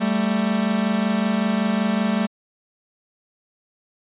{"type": "tone pair together", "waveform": "45% pulse", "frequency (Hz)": [196, 221.3], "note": ["G3", "A3"], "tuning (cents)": [0, 10], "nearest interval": "major second", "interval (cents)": 210, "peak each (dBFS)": [-22, -21], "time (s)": [0, 2.27], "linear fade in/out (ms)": 20, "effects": ["resampled to 8000 Hz"]}